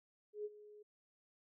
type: tone with ADSR envelope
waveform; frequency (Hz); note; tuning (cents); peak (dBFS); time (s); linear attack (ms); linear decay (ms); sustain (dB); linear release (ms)
sine; 419.2; G#4; +16; -38; 0.33-0.83; 120; 36; -17; 11
effects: none